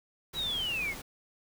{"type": "noise", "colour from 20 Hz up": "pink", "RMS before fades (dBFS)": -43, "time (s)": [0.33, 1.02], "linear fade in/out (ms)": 10}
{"type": "linear sweep", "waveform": "sine", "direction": "down", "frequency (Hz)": [3955, 2060], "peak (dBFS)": -30, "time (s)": [0.34, 0.95], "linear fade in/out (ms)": 50}
{"effects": []}